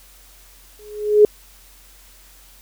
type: tone with exponential growth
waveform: sine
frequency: 420 Hz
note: G#4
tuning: 19 cents sharp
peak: -4 dBFS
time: 0.79-1.25 s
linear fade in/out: 2 ms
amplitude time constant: 100 ms
effects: added 45 Hz sine -49 dBFS peak until 2.61 s + white hiss -49 dBFS RMS until 2.61 s